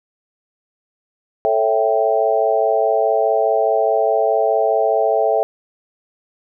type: chord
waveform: sine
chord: A dominant seventh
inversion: none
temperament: equal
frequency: 440 / 554.4 / 659.3 / 784 Hz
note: A4 / C#5 / E5 / G5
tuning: 0 / 0 / 0 / 0 cents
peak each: -19 / -21 / -17 / -20 dBFS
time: 1.45-5.43 s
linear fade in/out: 0 ms
effects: none